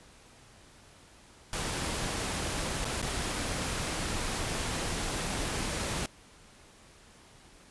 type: noise with dropouts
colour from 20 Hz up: pink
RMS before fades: -33 dBFS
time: 1.53-6.06 s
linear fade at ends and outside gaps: 1 ms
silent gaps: 2.846-2.852 / 3.017-3.026 s
effects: pink hiss -56 dBFS RMS until 7.7 s + resampled to 24000 Hz